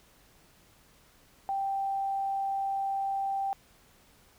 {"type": "tone", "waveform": "sine", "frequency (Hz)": 784, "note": "G5", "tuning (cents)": 0, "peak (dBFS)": -28, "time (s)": [1.49, 3.53], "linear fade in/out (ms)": 0, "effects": ["pink hiss -61 dBFS RMS until 4.38 s"]}